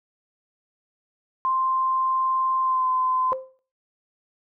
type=tone with pitch glide; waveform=sine; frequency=1046.5 to 1027.9 Hz; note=C6 to C6; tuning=0 to -31 cents; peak=-20 dBFS; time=1.45-3.33 s; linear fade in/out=0 ms; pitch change=-31 cents; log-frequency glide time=2.61-2.88 s
type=tone with exponential decay; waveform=sine; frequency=523.3 Hz; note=C5; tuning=in tune; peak=-23 dBFS; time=3.32-3.59 s; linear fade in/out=0 ms; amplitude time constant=57 ms
effects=noise-tail reverb RT60 0.4 s tail -19 dB re dry